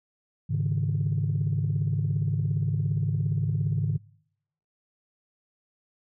sine chord, Ab suspended fourth, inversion none, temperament just, 103.83 / 138.43 / 155.74 Hz, Ab2 / Db3 / Eb3, 0 / -2 / +2 cents, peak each -27 dBFS, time 0.49-3.98 s, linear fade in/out 20 ms, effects noise-tail reverb RT60 0.8 s tail -26 dB re dry + tanh soft clip ceiling -17 dBFS

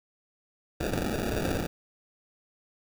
white noise with sample-and-hold, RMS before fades -30 dBFS, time 0.8-1.67 s, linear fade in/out 10 ms, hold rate 1050 Hz, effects none

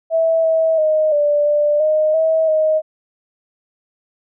sine tone with pitch steps, 653 / 646 / 621 / 587 / 591 / 618 / 642 / 625 Hz, E5 / E5 / D#5 / D5 / D5 / D#5 / E5 / D#5, -17 / -35 / -3 / -1 / +11 / -12 / -46 / +8 cents, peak -12 dBFS, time 0.1-2.82 s, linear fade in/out 50 ms, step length 340 ms, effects none

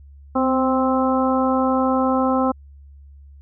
harmonic tone with a mistuned harmonic, 262 Hz, C4, 2 cents sharp, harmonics 1 / 2 / 3 / 4 / 5, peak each -19 / -22 / -24 / -25 / -26 dBFS, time 0.35-2.52 s, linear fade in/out 10 ms, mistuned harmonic 1, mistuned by -22 cents, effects added 70 Hz sine -41 dBFS peak until 3.41 s

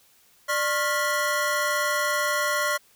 square tone cluster, 593 / 1085 / 1403 / 1960 Hz, D5 / C#6 / F6 / B6, +17 / -37 / +8 / -14 cents, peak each -29 dBFS, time 0.48-2.78 s, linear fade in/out 20 ms, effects white hiss -59 dBFS RMS until 2.95 s

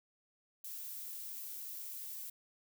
violet noise, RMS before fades -45 dBFS, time 0.64-2.3 s, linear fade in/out 5 ms, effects none

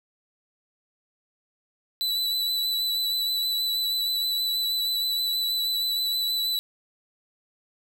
45% pulse tone with vibrato, 3973 Hz, B7, 10 cents sharp, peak -23 dBFS, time 2.01-6.59 s, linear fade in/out 0 ms, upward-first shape sine, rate 6.3 Hz, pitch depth 20 cents each way, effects none

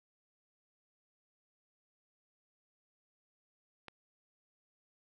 click, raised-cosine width 0.3 ms, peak -30 dBFS, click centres 3.883 s, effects none

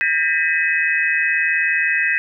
sine tone cluster, 1603 / 1823 / 1982 / 2544 Hz, G6 / A#6 / B6 / D#7, +38 / -39 / +6 / +38 cents, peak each -21 dBFS, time 0.01-2.18 s, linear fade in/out 0 ms, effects none

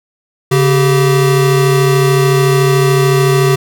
square tone pair together, 140 / 386.3 Hz, C#3 / G4, +18 / -25 cents, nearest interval octave + tritone, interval 1757 cents, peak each -11 / -12 dBFS, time 0.51-3.56 s, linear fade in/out 10 ms, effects none

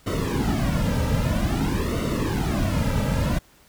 brown noise with flanger, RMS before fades -23 dBFS, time 0.06-3.39 s, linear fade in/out 10 ms, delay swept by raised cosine 1.2 to 2.8 ms, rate 0.51 Hz, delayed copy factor -0.9, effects pink hiss -55 dBFS RMS until 3.68 s

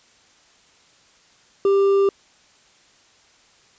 triangle tone with hard clipping, 394.9 Hz, G4, 13 cents sharp, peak -15 dBFS, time 1.65-2.09 s, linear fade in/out 2 ms, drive 8 dB, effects white hiss -55 dBFS RMS until 3.78 s + resampled to 16000 Hz

